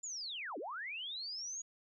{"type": "linear two-way sweep", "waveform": "sine", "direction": "down then up", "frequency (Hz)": [7210, 261, 6790], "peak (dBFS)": -40, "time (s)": [0.03, 1.62], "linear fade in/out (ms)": 10, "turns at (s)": 0.58, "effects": []}